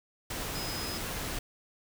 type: tone in noise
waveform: sine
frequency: 5060 Hz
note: D#8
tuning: 28 cents sharp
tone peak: -39 dBFS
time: 0.55-0.98 s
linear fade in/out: 5 ms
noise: pink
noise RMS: -36 dBFS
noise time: 0.3-1.39 s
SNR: -6 dB
effects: none